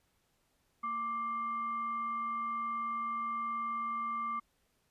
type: tone with frequency modulation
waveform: sine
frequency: 1174.7 Hz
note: D6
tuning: in tune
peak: -33 dBFS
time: 0.83-4.4 s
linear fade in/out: 10 ms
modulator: 945 Hz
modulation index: 0.35
effects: pink hiss -75 dBFS RMS until 4.9 s + resampled to 32000 Hz